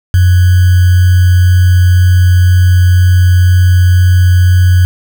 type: tone with sample-and-hold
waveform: sine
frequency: 90.2 Hz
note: F#2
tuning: 44 cents flat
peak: -3 dBFS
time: 0.14-4.85 s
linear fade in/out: 0 ms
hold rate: 1575 Hz
effects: none